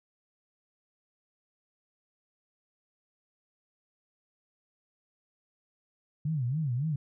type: tone with vibrato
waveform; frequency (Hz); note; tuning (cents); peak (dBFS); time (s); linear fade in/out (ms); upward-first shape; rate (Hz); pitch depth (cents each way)
sine; 138.59; C#3; 0; -27; 6.25-6.96; 5; sine; 3.6; 260
effects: none